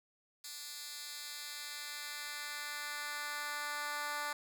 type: tone with high-pass filter sweep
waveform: 10% pulse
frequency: 293.7 Hz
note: D4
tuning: in tune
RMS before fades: -42 dBFS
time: 0.44-4.33 s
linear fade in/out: 5 ms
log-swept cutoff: 4600 to 980 Hz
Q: 0.97
effects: none